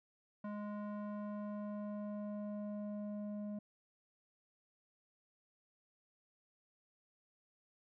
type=tone with low-pass filter sweep; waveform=square; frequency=207.7 Hz; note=G#3; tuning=in tune; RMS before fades=-43 dBFS; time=0.44-3.59 s; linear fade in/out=5 ms; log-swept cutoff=1200 to 500 Hz; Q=1.5; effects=none